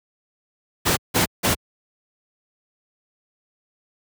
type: noise bursts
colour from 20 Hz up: pink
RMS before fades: -18 dBFS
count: 3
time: 0.85-1.55 s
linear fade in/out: 20 ms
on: 120 ms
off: 170 ms
effects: high-pass 80 Hz 12 dB/octave